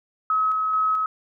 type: tone with tremolo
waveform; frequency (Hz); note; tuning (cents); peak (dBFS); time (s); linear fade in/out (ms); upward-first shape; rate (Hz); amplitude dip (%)
sine; 1280; D#6; +49; -18; 0.3-1.06; 2; square; 2.3; 25
effects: none